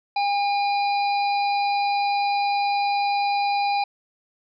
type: harmonic tone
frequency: 809 Hz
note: G#5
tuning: 46 cents flat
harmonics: 1 / 3 / 5 / 6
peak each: -20 / -30 / -34 / -36 dBFS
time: 0.16-3.84 s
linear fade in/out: 5 ms
effects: none